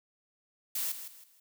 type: noise with echo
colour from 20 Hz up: blue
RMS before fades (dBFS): -33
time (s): 0.75-0.92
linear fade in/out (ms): 5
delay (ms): 160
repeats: 3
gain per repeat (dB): -10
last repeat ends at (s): 1.4
effects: none